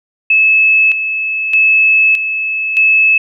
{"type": "tone with tremolo", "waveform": "sine", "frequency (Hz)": 2600, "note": "E7", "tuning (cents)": -24, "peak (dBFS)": -6, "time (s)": [0.3, 3.18], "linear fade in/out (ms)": 5, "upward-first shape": "square", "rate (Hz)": 0.81, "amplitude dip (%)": 60, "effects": []}